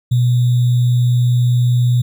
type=tone with sample-and-hold; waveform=sine; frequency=122.5 Hz; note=B2; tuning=14 cents flat; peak=-10 dBFS; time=0.11-2.02 s; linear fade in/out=10 ms; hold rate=3675 Hz; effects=none